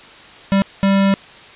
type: tone bursts at uneven times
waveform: square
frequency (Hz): 196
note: G3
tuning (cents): 0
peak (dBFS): -12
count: 2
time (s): 0.52-0.62 / 0.83-1.14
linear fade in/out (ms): 0
effects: white hiss -40 dBFS RMS until 1.55 s + resampled to 8000 Hz